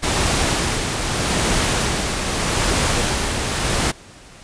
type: noise with tremolo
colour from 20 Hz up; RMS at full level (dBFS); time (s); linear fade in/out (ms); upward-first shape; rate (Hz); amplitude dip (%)
pink; -18; 0.02-3.92; 20; sine; 0.81; 40
effects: pink hiss -43 dBFS RMS until 4.43 s + resampled to 22050 Hz